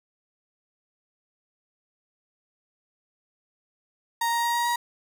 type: tone with pitch steps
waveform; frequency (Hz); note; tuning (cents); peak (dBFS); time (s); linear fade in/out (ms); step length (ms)
35% pulse; 932 / 937.4 / 942.8 / 948.3 / 953.8; A#5 / A#5 / A#5 / A#5 / A#5; -1 / +9 / +19 / +29 / +39; -21; 4.21-4.76; 5; 110
effects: none